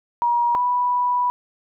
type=tone pair in turn; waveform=sine; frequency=953 / 983.2 Hz; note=A#5 / B5; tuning=+38 / -8 cents; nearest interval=minor second; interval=54 cents; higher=second; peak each=-16 / -17 dBFS; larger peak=first; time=0.22-0.55 / 0.55-1.3 s; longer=second; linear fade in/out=0 ms; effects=none